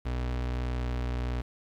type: tone with pitch glide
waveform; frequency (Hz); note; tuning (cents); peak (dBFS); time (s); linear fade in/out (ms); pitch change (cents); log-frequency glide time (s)
35% pulse; 61.74 to 61.35; B1 to B1; 0 to -11; -27; 0.05-1.42; 10; -11; 0.67-0.9
effects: low-pass 4000 Hz 12 dB/octave + 9-bit